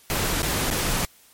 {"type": "noise with dropouts", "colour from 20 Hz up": "pink", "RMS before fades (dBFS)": -24, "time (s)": [0.1, 1.05], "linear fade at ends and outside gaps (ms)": 0, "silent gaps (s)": [[0.419, 0.43], [0.702, 0.711]], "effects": ["white hiss -54 dBFS RMS until 1.33 s", "MP3 64 kbps"]}